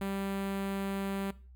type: tone with notch filter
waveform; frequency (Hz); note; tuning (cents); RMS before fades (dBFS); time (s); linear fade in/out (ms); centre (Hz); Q
sawtooth; 196; G3; 0; -35; 0.01-1.31; 5; 5600; 1.1
effects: noise-tail reverb RT60 0.4 s tail -19 dB re dry + added 63 Hz sine -50 dBFS peak until 1.55 s